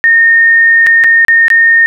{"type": "tone with dropouts", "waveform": "sine", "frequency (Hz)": 1835, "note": "A#6", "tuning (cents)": -28, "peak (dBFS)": -3, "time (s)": [0.04, 1.86], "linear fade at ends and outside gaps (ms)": 0, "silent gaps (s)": [[0.865, 0.869], [1.038, 1.043], [1.249, 1.283], [1.482, 1.502]], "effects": []}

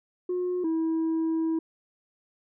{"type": "tone pair in turn", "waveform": "sine", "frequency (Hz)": [360.4, 324], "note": ["F#4", "E4"], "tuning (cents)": [-45, -30], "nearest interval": "major second", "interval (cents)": 185, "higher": "first", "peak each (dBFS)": [-24, -21], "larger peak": "second", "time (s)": [[0.29, 0.64], [0.64, 1.59]], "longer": "second", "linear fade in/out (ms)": 5, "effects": ["tanh soft clip ceiling -23 dBFS"]}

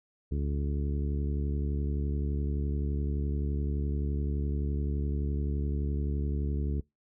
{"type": "harmonic tone", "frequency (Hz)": 71.7, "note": "D2", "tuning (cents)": -41, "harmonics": [1, 2, 3, 4, 5, 6], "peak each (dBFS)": [-29, -35, -39, -41, -43, -45], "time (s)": [0.31, 6.81], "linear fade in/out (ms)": 10, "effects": ["noise-tail reverb RT60 0.2 s tail -24 dB re dry"]}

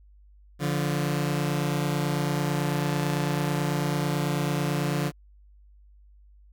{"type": "tone pair together", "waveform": "sawtooth", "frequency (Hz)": [145.2, 174.28], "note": ["D3", "F3"], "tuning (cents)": [-19, -3], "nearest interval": "minor third", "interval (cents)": 316, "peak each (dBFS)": [-22, -25], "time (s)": [0.59, 5.12], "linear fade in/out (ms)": 50, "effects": ["added 50 Hz sine -51 dBFS peak until 6.52 s"]}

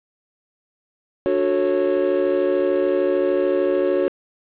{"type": "chord", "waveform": "triangle", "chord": "D major seventh", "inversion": "none", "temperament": "just", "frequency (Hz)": [293.7, 367.1, 440.5, 550.6], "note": ["D4", "F#4", "A4", "C#5"], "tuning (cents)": [0, -14, 2, -12], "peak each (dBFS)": [-24, -18, -24, -19], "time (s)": [1.26, 4.08], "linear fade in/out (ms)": 0, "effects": ["resampled to 8000 Hz", "7-bit"]}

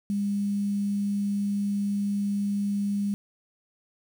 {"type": "tone with quantisation", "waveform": "sine", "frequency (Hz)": 202, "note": "G#3", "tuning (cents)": -48, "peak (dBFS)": -24, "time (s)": [0.1, 3.14], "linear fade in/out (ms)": 0, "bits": 8, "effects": []}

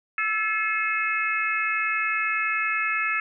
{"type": "harmonic tone with a mistuned harmonic", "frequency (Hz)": 430.2, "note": "A4", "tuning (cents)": -39, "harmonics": [3, 4, 5, 6], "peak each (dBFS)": [-28, -28, -28, -28], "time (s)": [0.18, 3.2], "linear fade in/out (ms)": 2, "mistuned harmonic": 3, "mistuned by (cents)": 42, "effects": []}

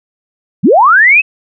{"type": "linear sweep", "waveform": "sine", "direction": "up", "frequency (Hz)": [130.81, 2637], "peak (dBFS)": -3, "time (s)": [0.63, 1.22], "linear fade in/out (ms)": 20, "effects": []}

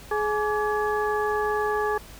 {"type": "harmonic tone with a mistuned harmonic", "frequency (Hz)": 422, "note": "G#4", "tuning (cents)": 28, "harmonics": [1, 2, 3, 4], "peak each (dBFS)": [-25, -28, -30, -31], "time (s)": [0.11, 1.98], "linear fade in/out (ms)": 5, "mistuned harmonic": 3, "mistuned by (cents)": -150, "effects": ["added 50 Hz sine -46 dBFS peak until 2.19 s", "pink hiss -46 dBFS RMS until 2.19 s"]}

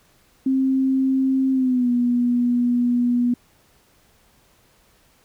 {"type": "tone with pitch glide", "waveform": "sine", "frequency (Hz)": [265, 243], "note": ["C4", "B3"], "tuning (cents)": [22, -28], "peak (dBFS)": -16, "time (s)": [0.46, 3.34], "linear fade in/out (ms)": 5, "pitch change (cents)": -150, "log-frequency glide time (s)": [1.52, 1.9], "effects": ["pink hiss -58 dBFS RMS until 5.24 s"]}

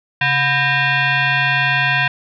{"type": "tone with frequency modulation", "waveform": "sine", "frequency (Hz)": 136.8, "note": "C#3", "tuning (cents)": -23, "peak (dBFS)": -13, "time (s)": [0.21, 2.08], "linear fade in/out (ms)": 5, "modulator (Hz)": 859, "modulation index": 3.2, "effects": []}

